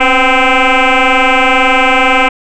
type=tone with frequency modulation; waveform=sine; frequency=788 Hz; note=G5; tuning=9 cents sharp; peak=-4 dBFS; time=0-2.29 s; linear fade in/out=10 ms; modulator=259 Hz; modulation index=7.4; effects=tanh soft clip ceiling -3 dBFS